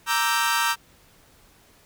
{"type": "chord", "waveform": "sawtooth", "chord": "E half-diminished seventh", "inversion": "second", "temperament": "equal", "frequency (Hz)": [932.3, 1174.7, 1318.5, 1568], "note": ["Bb5", "D6", "E6", "G6"], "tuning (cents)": [0, 0, 0, 0], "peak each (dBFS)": [-21, -25, -23, -22], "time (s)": [0.06, 0.76], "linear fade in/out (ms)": 50, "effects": ["pink hiss -56 dBFS RMS until 1.85 s"]}